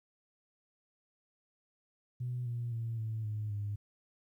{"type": "tone with pitch steps", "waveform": "sine", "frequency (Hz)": [123.6, 119.11, 114.79, 110.63, 106.61, 102.74], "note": ["B2", "A#2", "A#2", "A2", "G#2", "G#2"], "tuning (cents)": [2, 38, -26, 10, 46, -18], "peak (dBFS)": -33, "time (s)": [2.2, 3.76], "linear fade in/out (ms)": 10, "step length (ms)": 260, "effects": ["tanh soft clip ceiling -29 dBFS", "12-bit"]}